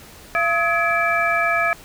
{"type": "tone cluster", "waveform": "sine", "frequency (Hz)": [681, 1274, 1684, 2327], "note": ["F5", "D#6", "G#6", "D7"], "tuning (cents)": [-44, 41, 24, -17], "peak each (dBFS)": -22, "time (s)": [0.35, 1.73], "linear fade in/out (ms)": 0, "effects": ["pink hiss -43 dBFS RMS until 1.84 s"]}